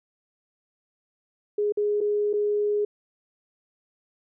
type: tone with dropouts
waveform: sine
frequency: 415.3 Hz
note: G#4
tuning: in tune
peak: -21 dBFS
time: 1.58-2.85 s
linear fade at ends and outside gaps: 5 ms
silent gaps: 1.723-1.772 / 2.006-2.011 / 2.331-2.336 s
effects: none